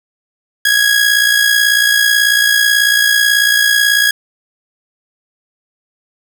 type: tone with amplitude modulation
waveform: sawtooth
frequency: 1658 Hz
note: G#6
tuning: 3 cents flat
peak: -3 dBFS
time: 0.65-4.11 s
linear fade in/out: 5 ms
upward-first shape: sine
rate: 58.2 Hz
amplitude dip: 55%
effects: none